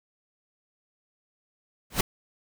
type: noise with exponential growth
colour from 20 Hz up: pink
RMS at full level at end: -17 dBFS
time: 1.9-2.01 s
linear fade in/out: 5 ms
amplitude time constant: 23 ms
effects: none